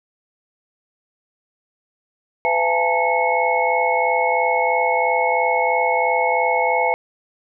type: tone cluster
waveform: sine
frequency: 503 / 674 / 838 / 901 / 2189 Hz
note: B4 / E5 / G#5 / A5 / C#7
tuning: +32 / +38 / +15 / +41 / -22 cents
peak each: -22 dBFS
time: 2.45-6.94 s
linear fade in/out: 0 ms
effects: none